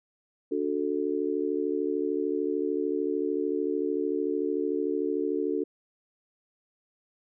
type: chord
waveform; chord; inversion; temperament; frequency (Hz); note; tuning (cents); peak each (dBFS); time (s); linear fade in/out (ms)
sine; D major; none; just; 293.7 / 367.1 / 440.5; D4 / F#4 / A4; 0 / -14 / +2; -30; 0.51-5.64; 10
effects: none